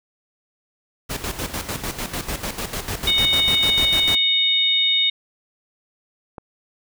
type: noise with tremolo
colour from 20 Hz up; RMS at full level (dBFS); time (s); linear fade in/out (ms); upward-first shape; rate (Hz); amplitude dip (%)
pink; -26; 1.09-4.16; 20; square; 6.7; 65
type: harmonic tone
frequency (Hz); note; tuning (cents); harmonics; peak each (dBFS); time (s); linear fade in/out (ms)
740; F#5; 0; 3 / 4 / 5; -25 / -27 / -16; 3.07-5.1; 5
type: click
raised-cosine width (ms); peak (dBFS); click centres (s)
1; -20; 6.382
effects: none